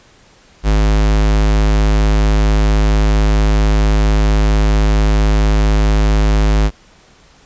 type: tone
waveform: square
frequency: 52.2 Hz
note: G#1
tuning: 10 cents sharp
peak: -10 dBFS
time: 0.63-6.71 s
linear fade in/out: 50 ms
effects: pink hiss -47 dBFS RMS until 7.45 s + resampled to 16000 Hz